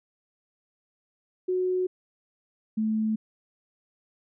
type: tone pair in turn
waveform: sine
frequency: 367.4 / 218.1 Hz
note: F#4 / A3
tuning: -12 / -15 cents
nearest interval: major sixth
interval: 903 cents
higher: first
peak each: -23 dBFS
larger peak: neither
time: 1.48-1.87 / 2.77-3.16 s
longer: neither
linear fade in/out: 10 ms
effects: none